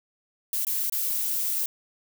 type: noise with dropouts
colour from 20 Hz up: violet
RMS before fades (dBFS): -27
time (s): 0.53-1.66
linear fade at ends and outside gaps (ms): 2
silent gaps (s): 0.65-0.668 / 0.898-0.923
effects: none